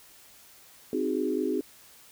sine chord, Ab dominant seventh, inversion first, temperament equal, 261.6 / 311.1 / 370 / 415.3 Hz, C4 / Eb4 / Gb4 / Ab4, 0 / 0 / 0 / 0 cents, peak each -31 dBFS, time 0.93-1.61 s, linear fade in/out 2 ms, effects white hiss -54 dBFS RMS until 2.11 s

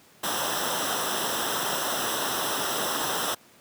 pink noise with comb filter, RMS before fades -28 dBFS, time 0.23-3.35 s, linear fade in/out 10 ms, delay 0.44 ms, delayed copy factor -0.8, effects pink hiss -55 dBFS RMS until 3.6 s + high-pass 150 Hz 12 dB/octave

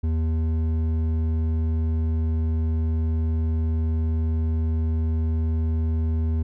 sine tone with hard clipping, 80.2 Hz, E2, 47 cents flat, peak -22 dBFS, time 0.03-6.43 s, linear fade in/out 10 ms, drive 8 dB, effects none

